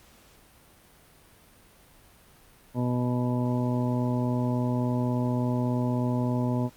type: harmonic tone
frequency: 123.47 Hz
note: B2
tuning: in tune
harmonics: 1 / 2 / 3 / 4 / 5 / 7 / 8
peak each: -27 / -27 / -37 / -39 / -36 / -39 / -41 dBFS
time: 2.74-6.7 s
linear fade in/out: 50 ms
effects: pink hiss -56 dBFS RMS until 6.76 s + Opus 48 kbps